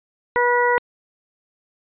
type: harmonic tone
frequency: 485.9 Hz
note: B4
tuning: 28 cents flat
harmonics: 1 / 2 / 3 / 4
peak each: -19 / -19 / -24 / -22 dBFS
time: 0.36-0.78 s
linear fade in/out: 0 ms
effects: resampled to 8000 Hz